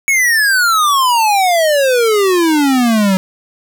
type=exponential sweep; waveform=square; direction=down; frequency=2240 to 185 Hz; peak=-10 dBFS; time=0.08-3.17 s; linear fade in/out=0 ms; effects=none